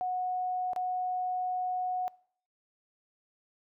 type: tone with dropouts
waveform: sine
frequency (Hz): 733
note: F#5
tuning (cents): -16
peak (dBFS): -29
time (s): 0.01-2.08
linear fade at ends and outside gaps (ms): 0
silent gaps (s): 0.733-0.762
effects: noise-tail reverb RT60 0.6 s tail -24 dB re dry